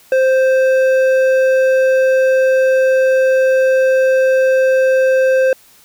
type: tone with hard clipping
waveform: sine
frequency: 523.3 Hz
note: C5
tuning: in tune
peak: -11 dBFS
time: 0.12-5.53 s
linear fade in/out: 2 ms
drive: 8 dB
effects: white hiss -47 dBFS RMS until 5.84 s